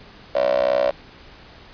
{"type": "tone with high-pass filter", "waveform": "15% pulse", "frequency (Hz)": 62.9, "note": "B1", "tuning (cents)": 32, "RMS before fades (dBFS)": -19, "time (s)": [0.35, 0.91], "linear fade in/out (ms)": 5, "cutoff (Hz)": 580, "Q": 9.2, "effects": ["pink hiss -45 dBFS RMS until 1.73 s", "resampled to 11025 Hz"]}